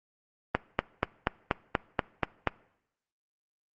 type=click train; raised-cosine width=0.5 ms; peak=-8 dBFS; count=9; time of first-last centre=0.55-2.473 s; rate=4.16 Hz; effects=noise-tail reverb RT60 0.8 s tail -22 dB re dry + Opus 24 kbps